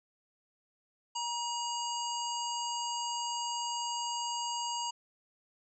harmonic tone with a mistuned harmonic, 947 Hz, A#5, 27 cents sharp, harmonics 1 / 3 / 5 / 7 / 8, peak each -35 / -40 / -42 / -43 / -44 dBFS, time 1.15-4.91 s, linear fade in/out 10 ms, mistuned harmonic 3, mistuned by +21 cents, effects none

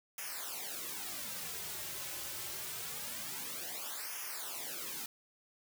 white noise with flanger, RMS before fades -42 dBFS, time 0.18-5.06 s, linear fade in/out 2 ms, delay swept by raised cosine 0.24 to 4.34 ms, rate 0.25 Hz, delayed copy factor -0.9, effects none

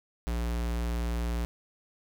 square tone, 58.6 Hz, A#1, 10 cents sharp, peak -29 dBFS, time 0.27-1.45 s, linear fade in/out 0 ms, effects none

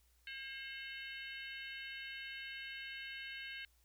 harmonic tone with a mistuned harmonic, 537 Hz, C5, 45 cents sharp, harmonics 3 / 4 / 5 / 6 / 7 / 8, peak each -49 / -50 / -52 / -51 / -57 / -59 dBFS, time 0.27-3.65 s, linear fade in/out 2 ms, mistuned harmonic 6, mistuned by -110 cents, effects added 60 Hz sine -70 dBFS peak until 3.84 s + white hiss -75 dBFS RMS until 3.84 s

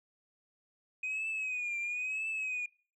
sine tone with vibrato, 2500 Hz, D#7, 8 cents sharp, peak -31 dBFS, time 1.03-2.66 s, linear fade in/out 5 ms, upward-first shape triangle, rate 1 Hz, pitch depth 98 cents each way, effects noise-tail reverb RT60 0.4 s tail -24 dB re dry + tanh soft clip ceiling -31 dBFS

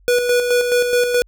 square tone with tremolo, 488.2 Hz, B4, 20 cents flat, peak -13 dBFS, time 0.08-1.22 s, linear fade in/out 0 ms, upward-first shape square, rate 4.7 Hz, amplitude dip 45%, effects added 46 Hz sine -48 dBFS peak until 1.27 s

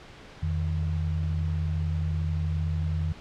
sine tone pair together, 84.38 / 155.56 Hz, E2 / D#3, +41 / 0 cents, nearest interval major seventh, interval 1059 cents, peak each -26 / -30 dBFS, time 0.42-3.13 s, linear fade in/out 10 ms, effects pink hiss -47 dBFS RMS until 3.2 s + low-pass 4000 Hz 12 dB/octave

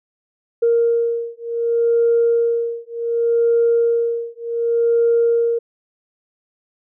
sine beating tone pair, 466.2 / 466.87 Hz, A#4 / A#4, 0 / +3 cents, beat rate 0.67 Hz, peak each -17 dBFS, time 0.62-5.59 s, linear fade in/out 10 ms, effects tanh soft clip ceiling -7 dBFS

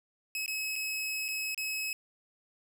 sawtooth tone with dropouts, 2567 Hz, E7, 47 cents flat, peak -29 dBFS, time 0.35-1.93 s, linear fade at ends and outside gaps 1 ms, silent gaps 0.461-0.479 / 0.757-0.761 / 1.282-1.286 / 1.546-1.577 s, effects 11-bit

